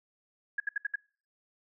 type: tone bursts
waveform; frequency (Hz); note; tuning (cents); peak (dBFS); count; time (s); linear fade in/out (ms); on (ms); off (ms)
sine; 1661.2; G#6; 0; -27; 5; 0.58-0.957; 5; 21; 68
effects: noise-tail reverb RT60 0.4 s tail -24 dB re dry